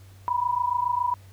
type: tone pair together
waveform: sine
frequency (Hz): 966 / 993.2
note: B5 / B5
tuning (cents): -39 / +9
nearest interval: unison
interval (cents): 48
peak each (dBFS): -25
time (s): 0.28-1.14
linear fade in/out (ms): 0
effects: added 96 Hz sine -46 dBFS peak until 1.32 s + pink hiss -57 dBFS RMS until 1.32 s